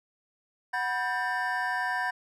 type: tone cluster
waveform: triangle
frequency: 739 / 980 / 1578 / 1789 Hz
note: F#5 / B5 / G6 / A6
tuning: -2 / -14 / +11 / +28 cents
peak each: -31 dBFS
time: 0.73-2.11 s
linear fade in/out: 10 ms
effects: none